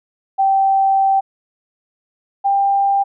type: tone pair in turn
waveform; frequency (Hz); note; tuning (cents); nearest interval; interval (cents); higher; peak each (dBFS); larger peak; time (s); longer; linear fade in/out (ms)
sine; 778 / 793.4; G5 / G5; -13 / +21; unison; 34; second; -11 / -12; first; 0.38-1.21 / 2.44-3.04; first; 20
effects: none